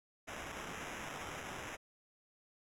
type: noise with sample-and-hold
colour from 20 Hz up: violet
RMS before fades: -45 dBFS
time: 0.27-1.77 s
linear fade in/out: 20 ms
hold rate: 4410 Hz
effects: low-pass 11000 Hz 12 dB/octave